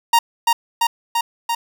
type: tone with echo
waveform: 45% pulse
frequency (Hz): 932.3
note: A#5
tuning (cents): 0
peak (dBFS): -10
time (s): 0.13-0.19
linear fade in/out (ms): 5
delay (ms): 340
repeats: 4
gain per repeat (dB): -2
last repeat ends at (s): 1.55
effects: none